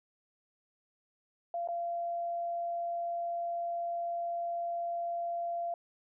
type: tone with dropouts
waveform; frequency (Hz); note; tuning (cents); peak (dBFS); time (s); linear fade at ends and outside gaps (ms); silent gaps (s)
sine; 687; F5; -29; -32; 1.54-5.74; 2; 1.675-1.686
effects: none